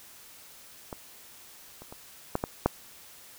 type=clicks; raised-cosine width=1 ms; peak=-22 / -30 / -28 / -12 / -14 / -7 dBFS; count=6; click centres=0.928 / 1.82 / 1.925 / 2.354 / 2.439 / 2.66 s; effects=white hiss -51 dBFS RMS until 3.38 s